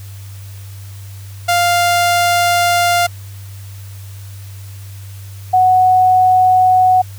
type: tone pair in turn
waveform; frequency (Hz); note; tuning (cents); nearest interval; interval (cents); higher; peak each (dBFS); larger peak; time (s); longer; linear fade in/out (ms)
sawtooth / sine; 698.5 / 740; F5 / F#5; 0 / 0; minor second; 100; second; -7; neither; 1.48-3.07 / 5.53-7.02; first; 10
effects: added 98 Hz sine -29 dBFS peak until 7.18 s + white hiss -42 dBFS RMS until 7.18 s